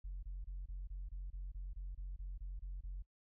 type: tone bursts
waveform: sine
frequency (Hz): 45.38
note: F#1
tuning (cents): -33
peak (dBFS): -40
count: 14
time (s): 0.04-3.025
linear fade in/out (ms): 10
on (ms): 190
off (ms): 25
effects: noise-tail reverb RT60 0.1 s tail -23 dB re dry + tanh soft clip ceiling -39 dBFS